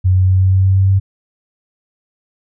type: tone with pitch steps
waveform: sine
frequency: 92.5 / 93.09 / 93.68 / 94.28 / 94.88 / 95.49 / 96.09 / 96.71 Hz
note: F#2 / F#2 / F#2 / F#2 / F#2 / G2 / G2 / G2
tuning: 0 / +11 / +22 / +33 / +44 / -45 / -34 / -23 cents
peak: -8 dBFS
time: 0.04-1 s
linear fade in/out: 20 ms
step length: 120 ms
effects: none